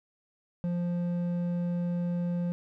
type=tone with hard clipping; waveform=sine; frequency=174.61 Hz; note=F3; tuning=in tune; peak=-29 dBFS; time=0.64-2.52 s; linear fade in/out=0 ms; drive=6 dB; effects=none